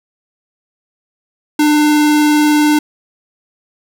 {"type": "tone with vibrato", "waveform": "square", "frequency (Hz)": 299.4, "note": "D4", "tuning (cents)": 33, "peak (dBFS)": -9, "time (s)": [1.59, 2.79], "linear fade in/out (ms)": 5, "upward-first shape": "square", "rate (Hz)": 20, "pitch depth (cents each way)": 12, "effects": []}